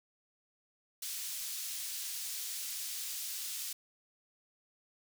pink high-pass noise, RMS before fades -40 dBFS, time 1.02-3.73 s, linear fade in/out 5 ms, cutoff 4500 Hz, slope 12 dB/octave, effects none

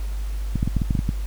clicks, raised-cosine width 5 ms, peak -9 dBFS, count 9, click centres 0.557 / 0.629 / 0.676 / 0.767 / 0.818 / 0.908 / 0.952 / 0.991 / 1.091 s, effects added 50 Hz sine -24 dBFS peak until 1.26 s + pink hiss -45 dBFS RMS until 1.26 s

